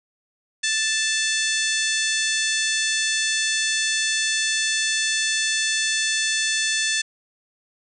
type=harmonic tone with a mistuned harmonic; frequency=880 Hz; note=A5; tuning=in tune; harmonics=2 / 3 / 4 / 5 / 6 / 7 / 8 / 9 / 10; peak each=-25 / -29 / -27 / -30 / -32 / -28 / -32 / -34 / -34 dBFS; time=0.63-7.02 s; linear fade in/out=10 ms; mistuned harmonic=9; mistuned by=+19 cents; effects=none